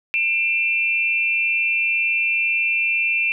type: tone pair together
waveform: sine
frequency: 2387 / 2669 Hz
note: D7 / E7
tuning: +28 / +21 cents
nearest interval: major second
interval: 193 cents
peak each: -20 dBFS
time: 0.14-3.32 s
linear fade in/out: 0 ms
effects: none